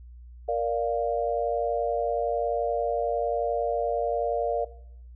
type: chord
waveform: sine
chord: Bb major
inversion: none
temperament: equal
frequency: 466.2 / 587.3 / 698.5 Hz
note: Bb4 / D5 / F5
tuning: 0 / 0 / 0 cents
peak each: -28 dBFS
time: 0.48-4.65 s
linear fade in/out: 10 ms
effects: noise-tail reverb RT60 0.7 s tail -18 dB re dry + added 60 Hz sine -43 dBFS peak until 5.15 s